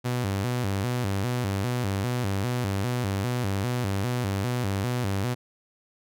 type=tone with vibrato; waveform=sawtooth; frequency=110 Hz; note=A2; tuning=in tune; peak=-21 dBFS; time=0.04-5.35 s; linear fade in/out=20 ms; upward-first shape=square; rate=2.5 Hz; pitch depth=200 cents each way; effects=none